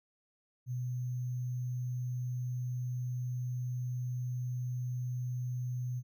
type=tone with sample-and-hold; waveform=sine; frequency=124.1 Hz; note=B2; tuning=9 cents sharp; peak=-33 dBFS; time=0.66-6.03 s; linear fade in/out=50 ms; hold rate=6300 Hz; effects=none